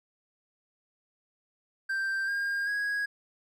triangle tone with pitch steps, 1572 / 1612.5 / 1654 Hz, G6 / G6 / G#6, +4 / +48 / -8 cents, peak -26 dBFS, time 1.89-3.06 s, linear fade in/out 10 ms, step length 390 ms, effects none

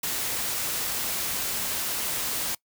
white noise, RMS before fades -29 dBFS, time 0.03-2.55 s, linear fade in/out 5 ms, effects noise-tail reverb RT60 0.1 s tail -23 dB re dry

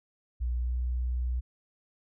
sine tone with pitch glide, 60.5 to 61.63 Hz, B1 to B1, -35 to -3 cents, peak -27 dBFS, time 0.4-1.41 s, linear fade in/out 20 ms, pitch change +32 cents, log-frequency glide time 0.6-0.74 s, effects none

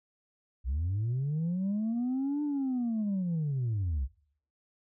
sine linear two-way sweep, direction up then down, 58.27 to 298.1 to 58.27 Hz, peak -26 dBFS, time 0.64-4.08 s, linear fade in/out 50 ms, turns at 2.43 s, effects noise-tail reverb RT60 0.6 s tail -21 dB re dry + tanh soft clip ceiling -26 dBFS

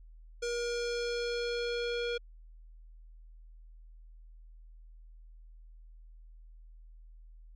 square tone with low-pass filter sweep, 475.9 Hz, A#4, 36 cents sharp, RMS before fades -34 dBFS, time 0.42-2.18 s, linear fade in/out 10 ms, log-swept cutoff 6400 to 3500 Hz, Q 2.4, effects added 40 Hz sine -50 dBFS peak until 7.55 s

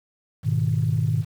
sine chord, G# minor, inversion none, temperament equal, 103.83 / 123.47 / 155.56 Hz, G#2 / B2 / D#3, 0 / 0 / 0 cents, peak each -23 dBFS, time 0.43-1.25 s, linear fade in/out 50 ms, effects tanh soft clip ceiling -11 dBFS + 8-bit

